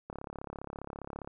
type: click train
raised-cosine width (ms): 1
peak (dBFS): -26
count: 42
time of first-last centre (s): 0.1-1.275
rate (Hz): 34.9
effects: none